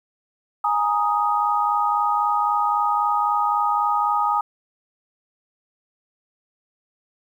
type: chord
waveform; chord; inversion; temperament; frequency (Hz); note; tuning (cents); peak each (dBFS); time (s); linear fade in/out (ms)
sine; Ab suspended second; none; just; 830.6 / 934.4 / 1245.9; Ab5 / Bb5 / Eb6; 0 / +4 / +2; -22 / -24 / -21; 0.64-4.41; 5
effects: 9-bit